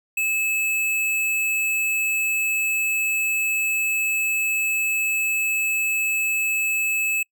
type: tone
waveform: square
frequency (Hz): 2602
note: E7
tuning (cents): -23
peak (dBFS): -21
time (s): 0.17-7.23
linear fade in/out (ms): 5
effects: noise-tail reverb RT60 0.1 s tail -26 dB re dry